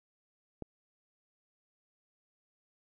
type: click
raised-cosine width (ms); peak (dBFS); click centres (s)
2; -26; 0.623
effects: none